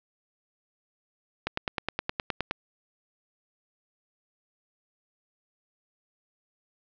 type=click train; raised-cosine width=0.3 ms; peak=-11 dBFS; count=11; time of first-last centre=1.47-2.511 s; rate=9.61 Hz; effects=low-pass 5000 Hz 12 dB/octave